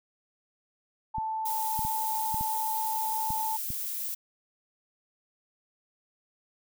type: tone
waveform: sine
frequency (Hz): 880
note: A5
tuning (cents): 0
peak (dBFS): -29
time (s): 1.14-3.57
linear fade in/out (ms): 10
type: clicks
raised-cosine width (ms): 5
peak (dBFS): -25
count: 7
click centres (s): 1.183 / 1.792 / 1.85 / 2.344 / 2.41 / 3.305 / 3.704
type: noise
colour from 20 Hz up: violet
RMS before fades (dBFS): -34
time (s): 1.45-4.15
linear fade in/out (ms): 10
effects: none